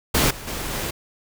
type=noise with level steps; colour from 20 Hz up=pink; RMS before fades=-18 / -36 / -29 / -27 dBFS; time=0.14-0.91 s; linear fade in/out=10 ms; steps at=0.3 / 0.47 / 0.7 s; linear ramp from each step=10 ms; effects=none

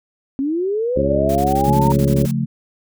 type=linear sweep; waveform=sine; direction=up; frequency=261.7 to 932.3 Hz; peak=-17 dBFS; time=0.39-1.92 s; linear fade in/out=0 ms
type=harmonic tone; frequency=69.3 Hz; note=C#2; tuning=in tune; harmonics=1 / 2 / 3 / 4 / 5 / 6 / 8; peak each=-24 / -24 / -24 / -24 / -24 / -24 / -24 dBFS; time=0.96-2.26 s; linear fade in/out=5 ms
type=noise bursts; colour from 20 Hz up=white; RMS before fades=-34 dBFS; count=12; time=1.29-2.313 s; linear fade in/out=5 ms; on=66 ms; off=21 ms
type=chord; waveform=sine; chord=Db augmented; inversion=none; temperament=equal; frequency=138.59 / 174.61 / 220 Hz; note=Db3 / F3 / A3; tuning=0 / 0 / 0 cents; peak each=-20 / -24 / -21 dBFS; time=1.66-2.46 s; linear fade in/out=20 ms
effects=none

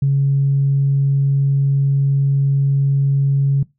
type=tone; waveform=sine; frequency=138.59 Hz; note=C#3; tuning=in tune; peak=-11 dBFS; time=0.02-3.63 s; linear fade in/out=5 ms; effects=noise-tail reverb RT60 0.2 s tail -21 dB re dry + tanh soft clip ceiling -7 dBFS

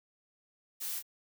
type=noise with echo; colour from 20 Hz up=blue; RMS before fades=-38 dBFS; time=0.8-1 s; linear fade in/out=20 ms; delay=27 ms; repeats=1; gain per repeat=-5 dB; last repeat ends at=1.027 s; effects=none

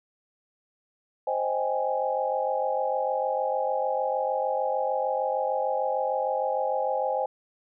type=chord; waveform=sine; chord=Ab major seventh; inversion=first; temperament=equal; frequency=523.3 / 622.3 / 784 / 830.6 Hz; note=C5 / Eb5 / G5 / Ab5; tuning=0 / 0 / 0 / 0 cents; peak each=-28 / -31 / -32 / -29 dBFS; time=1.27-7.26 s; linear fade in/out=5 ms; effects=none

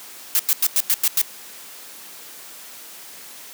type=noise bursts; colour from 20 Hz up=blue; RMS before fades=-17 dBFS; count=7; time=0.35-1.215 s; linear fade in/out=0 ms; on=43 ms; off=94 ms; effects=white hiss -40 dBFS RMS until 3.53 s + high-pass 200 Hz 12 dB/octave

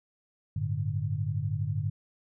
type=chord; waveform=sine; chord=G suspended second; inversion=none; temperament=just; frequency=98 / 110.25 / 147 Hz; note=G2 / A2 / D3; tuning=0 / +4 / +2 cents; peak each=-32 dBFS; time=0.56-1.9 s; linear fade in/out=5 ms; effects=none

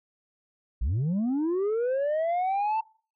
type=linear sweep; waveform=sine; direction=up; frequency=47.23 to 898 Hz; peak=-21 dBFS; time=0.81-2.81 s; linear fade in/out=10 ms; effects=noise-tail reverb RT60 0.4 s tail -23 dB re dry + tanh soft clip ceiling -23 dBFS

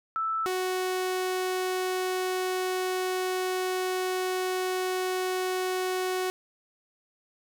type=tone pair in turn; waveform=sine / sawtooth; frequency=1318.5 / 370 Hz; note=E6 / F#4; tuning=0 / 0 cents; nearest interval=octave + minor seventh; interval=2200 cents; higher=first; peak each=-26 / -23 dBFS; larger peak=second; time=0.16-0.46 / 0.46-6.3 s; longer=second; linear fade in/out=0 ms; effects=none

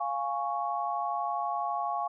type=chord; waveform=sine; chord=Db major; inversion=first; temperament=equal; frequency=698.5 / 830.6 / 1108.7 Hz; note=F5 / Ab5 / Db6; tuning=0 / 0 / 0 cents; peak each=-33 dBFS; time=0-2.08 s; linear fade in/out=10 ms; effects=none

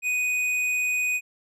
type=tone with hard clipping; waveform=sine; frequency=2489 Hz; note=D#7; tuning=in tune; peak=-24 dBFS; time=0.02-1.21 s; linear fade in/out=50 ms; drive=8 dB; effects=none

